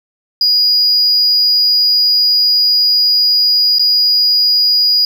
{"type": "tone with dropouts", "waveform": "triangle", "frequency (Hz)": 4896, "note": "D#8", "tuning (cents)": -29, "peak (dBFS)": -6, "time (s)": [0.41, 5.05], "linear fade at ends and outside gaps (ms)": 2, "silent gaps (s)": [3.785, 3.794], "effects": ["tanh soft clip ceiling -4 dBFS"]}